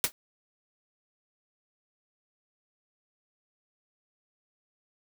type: noise with exponential decay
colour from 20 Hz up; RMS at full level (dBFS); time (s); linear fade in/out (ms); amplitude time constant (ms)
white; -21; 0.04-0.12; 0; 17
effects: none